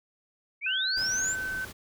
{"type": "linear sweep", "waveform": "sine", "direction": "up", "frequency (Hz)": [2161, 7540], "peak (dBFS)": -27, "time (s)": [0.61, 1.36], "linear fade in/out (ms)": 50}
{"type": "tone", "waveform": "sine", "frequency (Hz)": 1529, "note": "G6", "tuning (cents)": -44, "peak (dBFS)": -30, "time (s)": [0.66, 1.65], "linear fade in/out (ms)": 5}
{"type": "noise", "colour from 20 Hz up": "pink", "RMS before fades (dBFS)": -43, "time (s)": [0.96, 1.73], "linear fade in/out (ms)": 20}
{"effects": []}